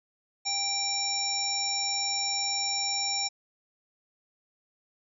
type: harmonic tone with a mistuned harmonic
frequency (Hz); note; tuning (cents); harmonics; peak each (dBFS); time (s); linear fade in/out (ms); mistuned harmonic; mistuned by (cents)
784; G5; 0; 1 / 3 / 5 / 7 / 9; -36 / -37 / -37 / -29 / -34; 0.45-3.29; 20; 1; +22
effects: none